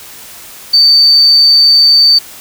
sine tone, 4574 Hz, D8, 47 cents flat, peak -3 dBFS, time 0.73-2.19 s, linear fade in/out 10 ms, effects white hiss -32 dBFS RMS until 2.4 s

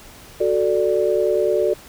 sine chord, D major, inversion first, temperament equal, 370 / 440 / 587.3 Hz, F#4 / A4 / D5, 0 / 0 / 0 cents, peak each -20 / -20 / -20 dBFS, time 0.4-1.74 s, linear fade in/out 10 ms, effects pink hiss -43 dBFS RMS until 1.88 s

